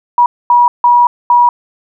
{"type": "tone bursts at uneven times", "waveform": "sine", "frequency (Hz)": 965, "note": "B5", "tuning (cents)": -40, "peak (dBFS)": -4, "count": 4, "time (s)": [[0.18, 0.26], [0.5, 0.68], [0.84, 1.07], [1.3, 1.49]], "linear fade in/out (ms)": 2, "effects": []}